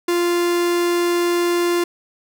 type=tone; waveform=45% pulse; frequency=348.1 Hz; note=F4; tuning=6 cents flat; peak=-16 dBFS; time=0.08-1.84 s; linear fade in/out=5 ms; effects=none